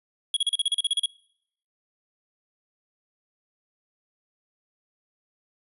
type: tone bursts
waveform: square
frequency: 3323 Hz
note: G#7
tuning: in tune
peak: -21 dBFS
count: 12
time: 0.34-1.059 s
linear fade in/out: 2 ms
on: 26 ms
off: 37 ms
effects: noise-tail reverb RT60 0.7 s tail -24 dB re dry + resampled to 32000 Hz